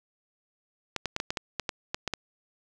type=clicks; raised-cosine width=0.2 ms; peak=-12 dBFS; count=11; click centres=0.963 / 1.057 / 1.164 / 1.201 / 1.305 / 1.372 / 1.597 / 1.692 / 1.945 / 2.077 / 2.137 s; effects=none